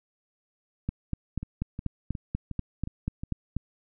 two click trains, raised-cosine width 5 ms, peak -16 / -22 dBFS, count 12 / 6, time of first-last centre 0.89-3.566 / 1.43-3.235 s, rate 4.11 / 2.77 Hz, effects none

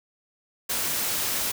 white noise, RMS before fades -27 dBFS, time 0.69-1.52 s, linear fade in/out 10 ms, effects none

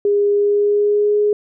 sine tone with pitch glide, 408 to 416.6 Hz, G#4 to G#4, -31 to +5 cents, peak -12 dBFS, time 0.05-1.33 s, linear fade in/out 2 ms, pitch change +36 cents, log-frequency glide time 0.32-1.18 s, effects none

